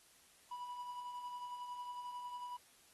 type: tone with tremolo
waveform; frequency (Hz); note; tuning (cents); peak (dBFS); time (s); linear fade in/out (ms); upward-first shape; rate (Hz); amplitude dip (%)
triangle; 981; B5; -12; -40; 0.51-2.57; 5; sine; 11; 40
effects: white hiss -66 dBFS RMS until 2.93 s + AAC 32 kbps

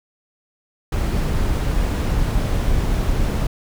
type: noise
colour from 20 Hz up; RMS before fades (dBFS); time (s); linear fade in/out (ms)
brown; -19; 0.92-3.47; 5
effects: none

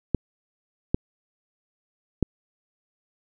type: clicks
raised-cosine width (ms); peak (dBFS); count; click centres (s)
3; -7; 3; 0.147 / 0.945 / 2.227
effects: none

